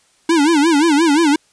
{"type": "tone with vibrato", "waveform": "square", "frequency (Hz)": 310, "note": "D#4", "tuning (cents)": -6, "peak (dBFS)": -11, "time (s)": [0.29, 1.36], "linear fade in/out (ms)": 5, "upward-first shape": "sine", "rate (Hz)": 5.7, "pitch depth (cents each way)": 170, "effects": ["white hiss -56 dBFS RMS until 1.52 s", "resampled to 22050 Hz"]}